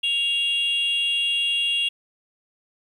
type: tone pair together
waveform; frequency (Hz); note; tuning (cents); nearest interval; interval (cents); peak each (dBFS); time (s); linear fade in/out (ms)
sine; 2794 / 3323; F7 / G#7; 0 / 0; minor third; 300; -20 / -23; 0.03-1.89; 10
effects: tanh soft clip ceiling -16 dBFS + 9-bit